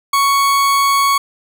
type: tone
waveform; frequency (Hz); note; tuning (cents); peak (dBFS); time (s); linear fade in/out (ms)
40% pulse; 1112; C#6; +5; -10; 0.13-1.18; 5
effects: none